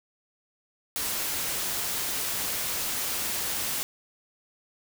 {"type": "noise", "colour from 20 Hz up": "white", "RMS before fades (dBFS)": -30, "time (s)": [0.96, 3.83], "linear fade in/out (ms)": 0, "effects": []}